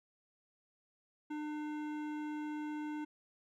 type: tone with hard clipping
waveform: triangle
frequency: 301.3 Hz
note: D4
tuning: 44 cents sharp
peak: -40 dBFS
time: 1.3-3.05 s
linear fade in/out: 10 ms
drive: 18 dB
effects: none